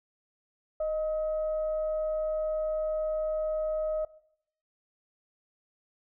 sine tone with frequency modulation, 622 Hz, D#5, 1 cent flat, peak -27 dBFS, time 0.8-4.05 s, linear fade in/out 5 ms, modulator 651 Hz, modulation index 0.23, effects noise-tail reverb RT60 0.7 s tail -19 dB re dry

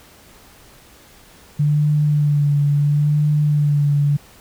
sine tone with vibrato, 146.83 Hz, D3, in tune, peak -13 dBFS, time 1.59-4.17 s, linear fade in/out 10 ms, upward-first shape sine, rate 0.73 Hz, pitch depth 32 cents each way, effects pink hiss -47 dBFS RMS until 4.4 s

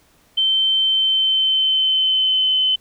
sine tone with pitch glide, 3100 to 3049 Hz, G7 to G7, -20 to -49 cents, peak -14 dBFS, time 0.37-2.76 s, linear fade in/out 10 ms, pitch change -29 cents, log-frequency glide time 0.79-2.57 s, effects pink hiss -56 dBFS RMS until 2.8 s

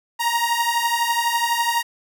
sawtooth beating tone pair, 932.3 / 944.3 Hz, A#5 / A#5, 0 / +22 cents, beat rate 12 Hz, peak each -18 dBFS, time 0.19-1.83 s, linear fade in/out 20 ms, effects none

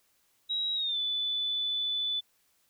sine tone with pitch glide, 3847 to 3487 Hz, B7 to A7, -46 to -16 cents, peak -28 dBFS, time 0.49-2.21 s, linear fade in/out 20 ms, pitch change -170 cents, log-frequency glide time 0.75-0.99 s, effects white hiss -70 dBFS RMS until 2.69 s

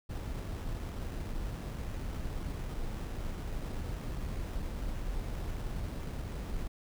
brown noise with sample-and-hold, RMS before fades -37 dBFS, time 0.09-6.68 s, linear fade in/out 10 ms, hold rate 4410 Hz, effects none

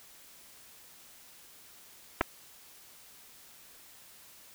clicks, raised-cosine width 0.5 ms, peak -11 dBFS, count 2, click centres 2.21 / 2.213 s, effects white hiss -55 dBFS RMS until 4.54 s

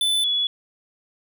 square / sine tone pair in turn, 3505 / 3399 Hz, A7 / G#7, -7 / +39 cents, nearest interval minor second, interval 54 cents, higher first, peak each -19 dBFS, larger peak neither, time 0.01-0.24 / 0.24-0.47 s, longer neither, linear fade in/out 2 ms, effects none

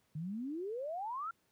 sine exponential sweep, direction up, 146.7 to 1396.9 Hz, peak -37 dBFS, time 0.15-1.31 s, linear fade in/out 5 ms, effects pink hiss -75 dBFS RMS until 1.51 s + high-pass 80 Hz 12 dB/octave

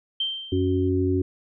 sine tone with exponential decay, 3136 Hz, G7, in tune, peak -21 dBFS, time 0.2-0.89 s, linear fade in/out 5 ms, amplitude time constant 150 ms
harmonic tone, 92.5 Hz, F#2, in tune, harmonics 1 / 3 / 4, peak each -24 / -24 / -24 dBFS, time 0.52-1.22 s, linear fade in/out 5 ms
effects none

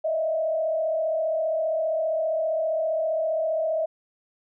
sine tone with frequency modulation, 639 Hz, D#5, 46 cents sharp, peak -22 dBFS, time 0.04-3.86 s, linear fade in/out 10 ms, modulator 35.1 Hz, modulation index 0.77, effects none

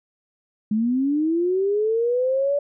sine linear sweep, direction up, 207.7 to 579 Hz, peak -18 dBFS, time 0.71-2.59 s, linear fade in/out 5 ms, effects none

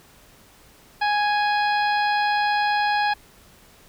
harmonic tone, 830.6 Hz, G#5, in tune, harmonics 1 / 2 / 3 / 4 / 5 / 6, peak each -20 / -25 / -31 / -35 / -34 / -37 dBFS, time 1.01-3.14 s, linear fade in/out 10 ms, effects pink hiss -52 dBFS RMS until 3.88 s

